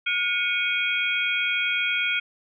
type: tone cluster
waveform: sine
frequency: 1437 / 2228 / 2476 / 3261 Hz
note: F6 / C#7 / D#7 / G#7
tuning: +49 / +8 / -9 / -32 cents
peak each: -28 / -27 / -26 / -29 dBFS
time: 0.06-2.2 s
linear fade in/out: 10 ms
effects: none